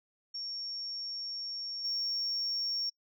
sine tone with level steps, 5510 Hz, F8, 24 cents flat, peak -36 / -30 dBFS, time 0.34-2.9 s, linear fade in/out 10 ms, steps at 1.84 s, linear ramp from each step 10 ms, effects noise-tail reverb RT60 0.1 s tail -26 dB re dry + tanh soft clip ceiling -26 dBFS

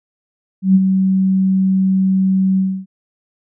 sine tone with ADSR envelope, 190 Hz, F#3, 46 cents sharp, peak -5 dBFS, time 0.62-2.86 s, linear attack 130 ms, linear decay 39 ms, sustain -6 dB, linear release 280 ms, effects none

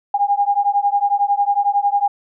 sine beating tone pair, 805 / 816 Hz, G5 / G#5, +46 / -31 cents, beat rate 11 Hz, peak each -17 dBFS, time 0.14-2.08 s, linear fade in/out 5 ms, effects none

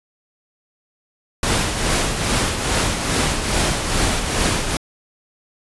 pink noise with tremolo, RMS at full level -17 dBFS, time 1.43-4.77 s, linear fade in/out 2 ms, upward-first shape triangle, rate 2.4 Hz, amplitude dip 55%, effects resampled to 24000 Hz

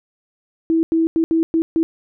sine tone bursts at uneven times, 326.5 Hz, E4, 17 cents flat, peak -13 dBFS, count 6, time 0.7-0.83 / 0.92-1.07 / 1.16-1.24 / 1.31-1.43 / 1.54-1.62 / 1.76-1.83 s, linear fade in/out 0 ms, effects none

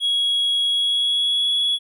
triangle tone with pitch glide, 3323 to 3369 Hz, G#7 to G#7, 0 to +24 cents, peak -15 dBFS, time 0-1.79 s, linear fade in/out 50 ms, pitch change +24 cents, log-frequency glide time 0.66-1.5 s, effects tanh soft clip ceiling -12 dBFS

